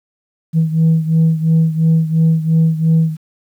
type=beating tone pair; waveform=sine; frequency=160.9 / 163.8 Hz; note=E3 / E3; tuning=-42 / -11 cents; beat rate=2.9 Hz; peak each=-10 / -14 dBFS; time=0.53-3.17 s; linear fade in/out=50 ms; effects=tanh soft clip ceiling -6 dBFS + 8-bit